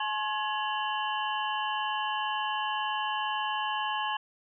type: tone cluster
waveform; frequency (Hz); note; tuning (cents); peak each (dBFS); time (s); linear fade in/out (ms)
sine; 853 / 1075 / 1680 / 2777 / 3031; G#5 / C6 / G#6 / F7 / F#7; +46 / +47 / +19 / -10 / +41; -32 / -34 / -36 / -39 / -37; 0-4.17; 5
effects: none